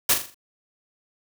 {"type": "noise with echo", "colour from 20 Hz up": "white", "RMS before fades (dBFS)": -18, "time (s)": [0.09, 0.14], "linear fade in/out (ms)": 5, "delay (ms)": 41, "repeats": 5, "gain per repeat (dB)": -7, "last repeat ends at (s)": 0.345, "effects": []}